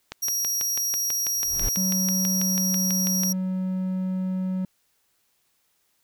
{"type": "click train", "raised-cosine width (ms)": 0.2, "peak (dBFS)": -15, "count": 20, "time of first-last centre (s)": [0.12, 3.235], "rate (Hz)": 6.1}
{"type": "tone", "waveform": "sawtooth", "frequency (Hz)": 5680, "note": "F8", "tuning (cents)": 28, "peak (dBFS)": -21, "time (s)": [0.22, 3.33], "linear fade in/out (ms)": 10}
{"type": "noise with exponential growth", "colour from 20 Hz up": "brown", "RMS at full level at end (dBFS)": -24, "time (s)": [1.3, 1.69], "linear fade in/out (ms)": 1, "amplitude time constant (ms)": 83}
{"type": "tone with pitch glide", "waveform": "triangle", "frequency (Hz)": [187.3, 186.22], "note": ["F#3", "F#3"], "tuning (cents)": [21, 11], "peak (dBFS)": -22, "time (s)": [1.77, 4.65], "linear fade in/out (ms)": 2, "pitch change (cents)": -10, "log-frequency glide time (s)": [2.29, 3.25]}
{"effects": ["white hiss -69 dBFS RMS until 6.03 s"]}